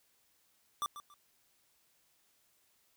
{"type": "tone with echo", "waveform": "square", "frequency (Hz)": 1174.7, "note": "D6", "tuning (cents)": 0, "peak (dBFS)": -33, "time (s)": [0.82, 0.86], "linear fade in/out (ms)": 0, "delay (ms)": 140, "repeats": 2, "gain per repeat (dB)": -12, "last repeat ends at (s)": 1.14, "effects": ["white hiss -72 dBFS RMS until 2.96 s"]}